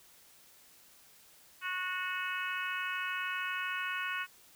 harmonic tone, 367.1 Hz, F#4, 14 cents flat, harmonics 3 / 4 / 5 / 6 / 7 / 8, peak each -40 / -37 / -42 / -45 / -40 / -45 dBFS, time 1.61-4.27 s, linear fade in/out 50 ms, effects white hiss -60 dBFS RMS until 4.55 s

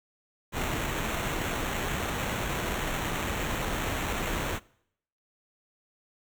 pink noise with sample-and-hold, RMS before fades -31 dBFS, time 0.52-4.6 s, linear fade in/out 50 ms, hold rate 4900 Hz, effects noise-tail reverb RT60 0.7 s tail -23 dB re dry

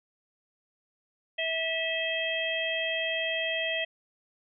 harmonic tone with a mistuned harmonic, 650 Hz, E5, 24 cents flat, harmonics 1 / 3 / 4 / 5, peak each -33 / -33 / -33 / -33 dBFS, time 1.38-3.85 s, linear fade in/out 10 ms, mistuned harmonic 5, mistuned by -22 cents, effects none

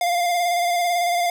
square tone with vibrato, 700 Hz, F5, 4 cents sharp, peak -19 dBFS, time 0.01-1.3 s, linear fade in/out 2 ms, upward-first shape square, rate 18 Hz, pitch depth 23 cents each way, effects none

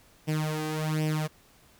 sawtooth tone with flanger, 154.9 Hz, D#3, 7 cents flat, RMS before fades -29 dBFS, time 0.27-1.28 s, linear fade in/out 20 ms, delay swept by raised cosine 0.36 to 2.56 ms, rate 1.3 Hz, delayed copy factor +0.75, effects pink hiss -59 dBFS RMS until 1.79 s

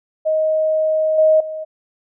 sine tone with level steps, 627 Hz, D#5, 13 cents sharp, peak -14 / -9 / -24 dBFS, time 0.25-1.65 s, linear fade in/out 20 ms, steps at 1.18 / 1.4 s, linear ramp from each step 5 ms, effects none

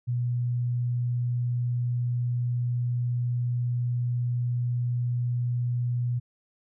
sine tone, 121.8 Hz, B2, 24 cents flat, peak -24 dBFS, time 0.07-6.2 s, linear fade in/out 20 ms, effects none

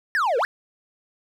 triangle exponential two-way sweep, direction down then up, 1864.7 to 442.2 to 1864.7 Hz, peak -17 dBFS, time 0.15-0.45 s, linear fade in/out 0 ms, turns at 0.38 s, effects none

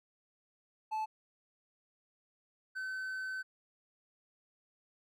triangle tone pair in turn, 870 / 1526.2 Hz, A5 / G6, -20 / -47 cents, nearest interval minor seventh, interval 973 cents, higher second, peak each -31 / -35 dBFS, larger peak first, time 0.91-1.06 / 2.75-3.43 s, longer second, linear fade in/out 20 ms, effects none

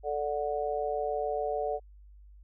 sine chord, D major, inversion second, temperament just, 440.5 / 587.3 / 734.2 Hz, A4 / D5 / F#5, +2 / 0 / -14 cents, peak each -33 dBFS, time 0.03-1.8 s, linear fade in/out 50 ms, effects added 50 Hz sine -50 dBFS peak until 2.43 s

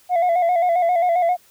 sine tone with vibrato, 698.5 Hz, F5, in tune, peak -12 dBFS, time 0.09-1.37 s, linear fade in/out 50 ms, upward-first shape square, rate 7.5 Hz, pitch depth 58 cents each way, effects tanh soft clip ceiling -14 dBFS + white hiss -54 dBFS RMS until 1.5 s

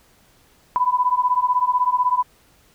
sine beating tone pair, 987.8 / 1003.8 Hz, B5 / B5, 0 / +28 cents, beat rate 16 Hz, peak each -19 dBFS, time 0.76-2.23 s, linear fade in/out 0 ms, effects pink hiss -56 dBFS RMS until 2.74 s

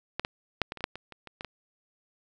clicks, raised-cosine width 0.3 ms, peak -13 / -14 / -8 / -18 / -26 / -25 / -8 / -23 / -28 / -27 / -21 / -21 dBFS, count 12, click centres 0.196 / 0.249 / 0.617 / 0.721 / 0.773 / 0.807 / 0.841 / 0.956 / 1.123 / 1.273 / 1.409 / 1.447 s, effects none

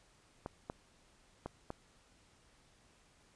clicks, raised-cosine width 1 ms, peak -26 dBFS, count 4, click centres 0.461 / 0.699 / 1.46 / 1.704 s, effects pink hiss -67 dBFS RMS until 3.35 s + resampled to 22050 Hz

